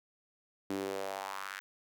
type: tone with high-pass filter sweep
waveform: sawtooth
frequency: 97.2 Hz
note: G2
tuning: 14 cents flat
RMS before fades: -39 dBFS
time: 0.7-1.6 s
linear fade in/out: 0 ms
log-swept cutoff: 280 to 1700 Hz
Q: 2.9
effects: none